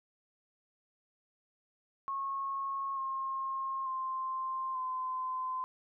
sine tone with pitch steps, 1092 / 1070.8 / 1049.9 / 1029.5 Hz, C#6 / C6 / C6 / C6, -26 / +40 / +6 / -28 cents, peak -33 dBFS, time 2.08-5.64 s, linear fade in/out 0 ms, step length 890 ms, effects none

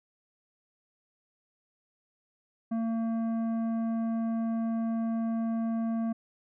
sine tone with tanh clipping, 227 Hz, A#3, 46 cents flat, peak -29 dBFS, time 2.71-6.13 s, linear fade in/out 10 ms, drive 10 dB, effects none

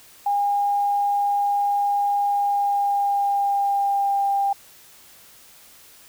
sine tone with pitch glide, 811 to 796.6 Hz, G#5 to G5, -41 to +28 cents, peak -18 dBFS, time 0.26-4.53 s, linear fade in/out 5 ms, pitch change -31 cents, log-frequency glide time 2.25-4.31 s, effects white hiss -49 dBFS RMS until 6.08 s

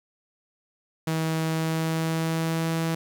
sawtooth tone with pitch glide, 160.5 to 163.59 Hz, E3 to E3, -46 to -13 cents, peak -20 dBFS, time 1.07-2.95 s, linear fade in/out 5 ms, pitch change +33 cents, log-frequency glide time 1.47-2.69 s, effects 9-bit

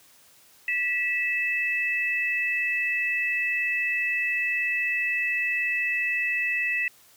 sine tone pair together, 1955 / 2621 Hz, B6 / E7, -18 / -11 cents, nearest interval perfect fourth, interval 507 cents, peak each -26 dBFS, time 0.68-6.88 s, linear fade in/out 2 ms, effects white hiss -56 dBFS RMS until 7.16 s + high-pass 60 Hz 12 dB/octave

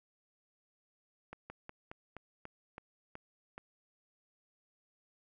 slowing click train, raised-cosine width 0.5 ms, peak -30 dBFS, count 9, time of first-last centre 1.33-3.58 s, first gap 170 ms, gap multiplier 1.14, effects none

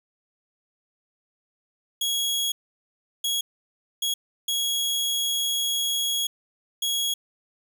sawtooth tone bursts at uneven times, 3322 Hz, G#7, in tune, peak -20 dBFS, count 5, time 2.01-2.52 / 3.24-3.41 / 4.02-4.14 / 4.48-6.27 / 6.82-7.14 s, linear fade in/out 5 ms, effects none

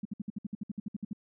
sine tone bursts, 207.1 Hz, G#3, 5 cents flat, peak -32 dBFS, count 14, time 0.03-1.132 s, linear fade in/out 5 ms, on 23 ms, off 60 ms, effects none

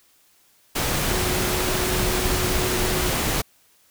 sine tone in noise, 365.7 Hz, F#4, 20 cents flat, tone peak -28 dBFS, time 1.1-3.11 s, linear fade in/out 10 ms, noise pink, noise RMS -23 dBFS, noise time 0.75-3.42 s, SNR -8 dB, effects white hiss -59 dBFS RMS until 3.9 s

